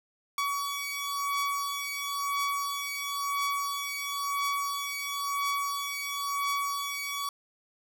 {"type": "beating tone pair", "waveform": "sawtooth", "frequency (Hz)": [1131, 1131.98], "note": ["C#6", "C#6"], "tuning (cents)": [34, 36], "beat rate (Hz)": 0.98, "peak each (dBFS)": [-30, -28], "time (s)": [0.38, 7.29], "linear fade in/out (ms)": 2, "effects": []}